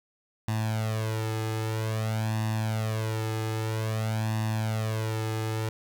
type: tone with flanger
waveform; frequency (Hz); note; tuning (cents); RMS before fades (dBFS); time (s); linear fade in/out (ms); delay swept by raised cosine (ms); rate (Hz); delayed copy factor
sawtooth; 110; A2; 0; -29; 0.48-5.69; 0; 1.1 to 2.4; 0.51; +0.8
effects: none